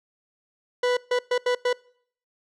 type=tone bursts at uneven times; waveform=40% pulse; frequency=493.9 Hz; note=B4; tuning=in tune; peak=-19 dBFS; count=5; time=0.83-0.97 / 1.11-1.19 / 1.31-1.38 / 1.46-1.55 / 1.65-1.73 s; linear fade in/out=5 ms; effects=noise-tail reverb RT60 0.6 s tail -24 dB re dry + low-pass 5000 Hz 12 dB/octave